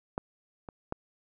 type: clicks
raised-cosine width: 1 ms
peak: -17 / -27 / -18 dBFS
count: 3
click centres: 0.179 / 0.688 / 0.924 s
effects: none